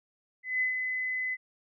sine tone with ADSR envelope, 2020 Hz, B6, 39 cents sharp, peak -24 dBFS, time 0.43-1.37 s, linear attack 180 ms, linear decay 120 ms, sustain -5 dB, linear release 39 ms, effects none

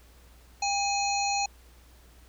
harmonic tone with a mistuned harmonic, 840 Hz, G#5, 19 cents sharp, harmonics 1 / 3 / 5 / 7 / 8, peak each -27 / -33 / -33 / -38 / -35 dBFS, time 0.62-1.46 s, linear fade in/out 5 ms, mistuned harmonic 1, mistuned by -81 cents, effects added 60 Hz sine -53 dBFS peak until 2.28 s + pink hiss -59 dBFS RMS until 2.28 s

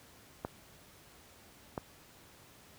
clicks, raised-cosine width 1 ms, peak -21 dBFS, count 2, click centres 0.449 / 1.778 s, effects pink hiss -58 dBFS RMS until 2.78 s + high-pass 60 Hz 12 dB/octave

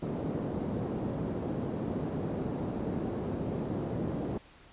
pink band-pass noise, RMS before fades -34 dBFS, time 0.02-4.38 s, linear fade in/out 5 ms, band 130 to 450 Hz, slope 12 dB/octave, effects pink hiss -56 dBFS RMS until 4.72 s + resampled to 8000 Hz

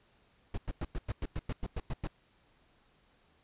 brown noise bursts, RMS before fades -34 dBFS, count 12, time 0.54-2.072 s, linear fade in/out 2 ms, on 36 ms, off 100 ms, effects pink hiss -68 dBFS RMS until 3.43 s + resampled to 8000 Hz

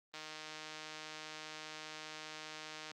click train, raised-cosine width 0.2 ms, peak -29 dBFS, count 431, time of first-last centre 0.14-2.914 s, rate 155 Hz, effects high-pass 200 Hz 12 dB/octave + Opus 32 kbps

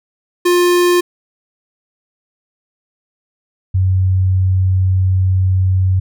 square / sine tone pair in turn, 353.3 / 93.58 Hz, F4 / F#2, +20 / +20 cents, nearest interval octave + major seventh, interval 2300 cents, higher first, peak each -10 dBFS, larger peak neither, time 0.45-1.01 / 3.74-6 s, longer second, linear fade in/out 10 ms, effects none

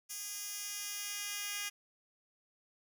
10% pulse tone with high-pass filter sweep, 408.9 Hz, G#4, 27 cents flat, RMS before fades -41 dBFS, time 0.09-1.7 s, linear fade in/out 20 ms, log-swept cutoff 6200 to 2900 Hz, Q 0.91, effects none

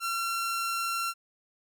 sawtooth tone, 1363 Hz, F6, 43 cents flat, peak -25 dBFS, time 0-1.14 s, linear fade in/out 50 ms, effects none

